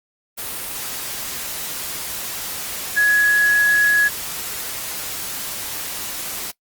sine tone in noise, 1678 Hz, G#6, 17 cents sharp, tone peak -12 dBFS, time 2.96-4.09 s, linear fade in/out 20 ms, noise white, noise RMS -28 dBFS, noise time 0.37-6.52 s, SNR +13 dB, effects noise-tail reverb RT60 0.1 s tail -21 dB re dry + Opus 32 kbps

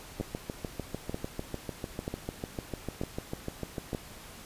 two click trains, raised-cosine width 2 ms, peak -19 / -20 dBFS, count 5 / 26, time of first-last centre 0.21-3.948 / 0.2-3.931 s, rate 1.07 / 6.7 Hz, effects pink hiss -48 dBFS RMS until 4.45 s + resampled to 32000 Hz

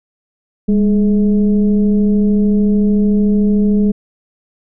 sine tone with frequency modulation, 203.3 Hz, G#3, 37 cents flat, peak -9 dBFS, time 0.68-3.92 s, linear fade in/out 10 ms, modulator 220 Hz, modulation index 0.58, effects none

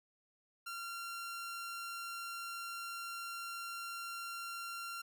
sawtooth tone, 1377 Hz, F6, 25 cents flat, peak -38 dBFS, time 0.66-5.02 s, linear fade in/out 10 ms, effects none

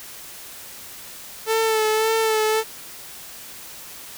sawtooth tone with vibrato, 440 Hz, A4, in tune, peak -14 dBFS, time 1.46-2.64 s, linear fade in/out 50 ms, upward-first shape sine, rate 1.8 Hz, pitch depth 31 cents each way, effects white hiss -39 dBFS RMS until 4.17 s

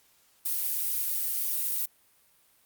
violet noise, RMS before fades -29 dBFS, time 0.45-1.86 s, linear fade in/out 10 ms, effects white hiss -64 dBFS RMS until 2.65 s + Opus 48 kbps

